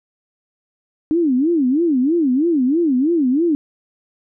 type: tone with vibrato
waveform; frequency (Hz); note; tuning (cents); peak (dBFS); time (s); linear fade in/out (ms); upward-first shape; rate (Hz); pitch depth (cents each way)
sine; 293.7; D4; 0; -13; 1.11-3.55; 0; sine; 3.1; 290
effects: none